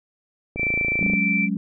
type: click train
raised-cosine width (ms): 2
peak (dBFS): -16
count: 17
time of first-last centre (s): 0.56-1.136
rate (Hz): 27.8
type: tone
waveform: sine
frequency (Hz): 2337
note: D7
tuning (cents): -9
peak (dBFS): -20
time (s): 0.56-1.49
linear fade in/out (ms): 50
type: chord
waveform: sine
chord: F# suspended second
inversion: none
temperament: just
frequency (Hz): 185 / 208.1 / 277.5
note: F#3 / G#3 / C#4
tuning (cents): 0 / +4 / +2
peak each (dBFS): -25 / -24 / -29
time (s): 1.01-1.57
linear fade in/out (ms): 2
effects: none